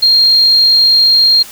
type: tone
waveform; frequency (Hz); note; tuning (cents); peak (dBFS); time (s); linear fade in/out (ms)
sine; 4215; C8; +12; -5; 0.02-1.43; 10
effects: white hiss -33 dBFS RMS until 1.51 s